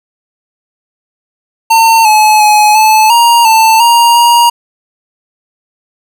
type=tone with pitch steps; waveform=square; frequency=905 / 857 / 845 / 868 / 940 / 889 / 940 / 946 Hz; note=A5 / A5 / G#5 / A5 / A#5 / A5 / A#5 / A#5; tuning=+48 / -46 / +30 / -24 / +14 / +18 / +14 / +25 cents; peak=-4 dBFS; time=1.7-4.5 s; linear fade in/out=10 ms; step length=350 ms; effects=none